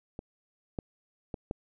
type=clicks; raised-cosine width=2 ms; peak=-25 / -20 / -22 / -19 dBFS; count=4; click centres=0.191 / 0.788 / 1.342 / 1.511 s; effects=none